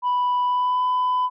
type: tone with pitch glide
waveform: sine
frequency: 987.8 to 1002.2 Hz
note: B5 to B5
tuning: 0 to +25 cents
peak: -16 dBFS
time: 0.02-1.3 s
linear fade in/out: 50 ms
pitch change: +25 cents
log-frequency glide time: 0.45-0.83 s
effects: tanh soft clip ceiling -17 dBFS